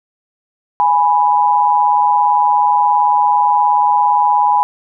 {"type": "tone pair together", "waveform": "sine", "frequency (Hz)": [830.6, 987.8], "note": ["G#5", "B5"], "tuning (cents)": [0, 0], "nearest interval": "minor third", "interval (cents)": 300, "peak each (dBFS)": -12, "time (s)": [0.8, 4.63], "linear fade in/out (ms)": 0, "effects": []}